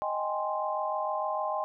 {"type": "chord", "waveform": "sine", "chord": "Ab major seventh", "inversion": "second", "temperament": "equal", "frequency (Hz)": [622.3, 784, 830.6, 1046.5], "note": ["Eb5", "G5", "Ab5", "C6"], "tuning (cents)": [0, 0, 0, 0], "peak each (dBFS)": [-33, -35, -35, -33], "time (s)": [0.02, 1.64], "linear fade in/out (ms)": 0, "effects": []}